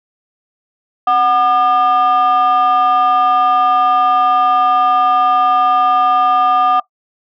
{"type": "tone pair together", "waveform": "sine", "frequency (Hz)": [740, 1208.9], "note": ["F#5", "D6"], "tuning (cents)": [0, 50], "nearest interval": "minor sixth", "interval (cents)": 850, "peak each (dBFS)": -10, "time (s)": [1.07, 6.8], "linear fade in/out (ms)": 5, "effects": ["noise-tail reverb RT60 0.1 s tail -19 dB re dry", "tanh soft clip ceiling -6 dBFS"]}